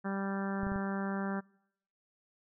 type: harmonic tone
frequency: 196 Hz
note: G3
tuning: in tune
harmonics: 1 / 2 / 3 / 4 / 5 / 6 / 7 / 8 / 9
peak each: -34 / -42 / -44 / -44 / -47 / -47 / -46 / -45 / -50 dBFS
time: 0.04-1.41 s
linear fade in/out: 20 ms
type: clicks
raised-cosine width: 5 ms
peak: -29 dBFS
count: 4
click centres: 0.633 / 0.668 / 0.719 / 0.76 s
effects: noise-tail reverb RT60 0.8 s tail -26 dB re dry